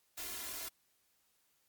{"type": "noise with comb filter", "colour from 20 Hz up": "white", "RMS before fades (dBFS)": -43, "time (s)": [0.17, 0.69], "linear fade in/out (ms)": 10, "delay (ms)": 2.9, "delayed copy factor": 0.95, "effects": ["white hiss -75 dBFS RMS until 1.68 s", "Opus 48 kbps"]}